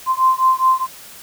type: beating tone pair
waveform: sine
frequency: 1039 / 1043.8 Hz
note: C6 / C6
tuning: -12 / -4 cents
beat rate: 4.8 Hz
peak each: -15 dBFS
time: 0.06-0.87 s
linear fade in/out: 50 ms
effects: white hiss -39 dBFS RMS until 1.22 s